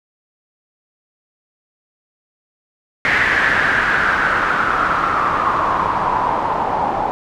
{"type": "noise with low-pass filter sweep", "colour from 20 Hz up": "white", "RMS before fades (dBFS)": -17, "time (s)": [3.05, 7.11], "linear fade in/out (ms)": 0, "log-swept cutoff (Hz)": [1900, 820], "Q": 5, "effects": []}